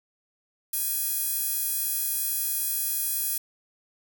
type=tone with high-pass filter; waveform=sawtooth; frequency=830.6 Hz; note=G#5; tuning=in tune; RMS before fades=-28 dBFS; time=0.73-3.38 s; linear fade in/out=5 ms; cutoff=11000 Hz; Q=1; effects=none